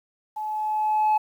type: tone with level ramp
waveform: sine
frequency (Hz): 857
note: A5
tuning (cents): -46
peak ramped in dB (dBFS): -28 to -14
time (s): 0.36-1.18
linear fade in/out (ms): 10
effects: tanh soft clip ceiling -16 dBFS + 9-bit